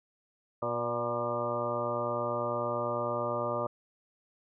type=harmonic tone with a mistuned harmonic; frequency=120 Hz; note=B2; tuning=49 cents flat; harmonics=1 / 2 / 3 / 4 / 5 / 6 / 7 / 8 / 9 / 10; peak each=-41 / -42 / -40 / -38 / -33 / -44 / -44 / -40 / -42 / -36 dBFS; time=0.62-3.67 s; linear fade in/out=5 ms; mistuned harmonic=5; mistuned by=-26 cents; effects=none